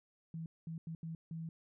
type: tone bursts at uneven times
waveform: sine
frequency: 163.2 Hz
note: E3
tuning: 17 cents flat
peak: -40 dBFS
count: 5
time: 0.34-0.46 / 0.67-0.78 / 0.87-0.95 / 1.03-1.15 / 1.31-1.49 s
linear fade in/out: 2 ms
effects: none